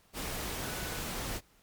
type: tone in noise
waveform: sine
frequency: 1482 Hz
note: F#6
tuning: 2 cents sharp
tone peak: -47 dBFS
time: 0.6-1.03 s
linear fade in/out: 50 ms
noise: pink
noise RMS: -37 dBFS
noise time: 0.13-1.41 s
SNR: -13 dB
effects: pink hiss -65 dBFS RMS until 1.62 s + MP3 96 kbps